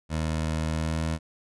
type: tone with pitch glide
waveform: 20% pulse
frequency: 79 to 80.29 Hz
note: D#2 to E2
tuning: +27 to -45 cents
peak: -21 dBFS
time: 0.09-1.19 s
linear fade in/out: 50 ms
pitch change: +28 cents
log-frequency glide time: 0.68-1.03 s
effects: resampled to 24000 Hz